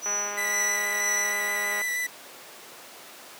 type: tone with tremolo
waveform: sine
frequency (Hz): 5920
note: F#8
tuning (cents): 0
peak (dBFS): -25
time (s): 0.01-1.38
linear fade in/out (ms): 50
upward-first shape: sine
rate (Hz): 2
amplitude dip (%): 80
type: click train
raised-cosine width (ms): 0.5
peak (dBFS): -19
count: 361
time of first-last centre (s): 0.06-1.816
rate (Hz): 205
type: tone with vibrato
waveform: 45% pulse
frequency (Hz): 1976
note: B6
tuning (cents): 0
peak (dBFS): -26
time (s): 0.37-2.07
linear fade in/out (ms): 10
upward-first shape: square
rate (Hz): 6.3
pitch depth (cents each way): 13
effects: pink hiss -44 dBFS RMS until 3.39 s + high-pass 400 Hz 12 dB/octave